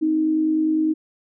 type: tone pair together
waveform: sine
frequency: 263.5 / 313.4 Hz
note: C4 / D#4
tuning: +12 / +13 cents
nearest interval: minor third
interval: 301 cents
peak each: -28 / -17 dBFS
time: 0.01-0.94 s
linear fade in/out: 20 ms
effects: none